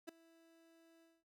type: tone with ADSR envelope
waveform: 30% pulse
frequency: 329.6 Hz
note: E4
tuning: in tune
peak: -40 dBFS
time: 0.07-1.24 s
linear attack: 19 ms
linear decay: 6 ms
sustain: -23 dB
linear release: 220 ms
effects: none